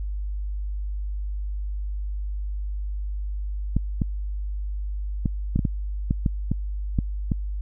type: clicks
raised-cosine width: 5 ms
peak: -9 dBFS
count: 11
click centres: 3.766 / 4.018 / 5.258 / 5.56 / 5.592 / 5.652 / 6.109 / 6.262 / 6.516 / 6.988 / 7.318 s
effects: added 50 Hz sine -26 dBFS peak until 7.61 s